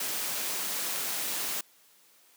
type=noise with amplitude modulation; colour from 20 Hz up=white; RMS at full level=-31 dBFS; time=0-1.61 s; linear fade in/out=5 ms; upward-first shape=sine; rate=193 Hz; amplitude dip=30%; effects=white hiss -61 dBFS RMS until 2.36 s + high-pass 200 Hz 12 dB/octave